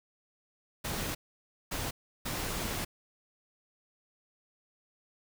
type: noise bursts at uneven times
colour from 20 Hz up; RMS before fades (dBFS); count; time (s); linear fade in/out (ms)
pink; -35; 3; 0.84-1.15 / 1.71-1.91 / 2.25-2.85; 10
effects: none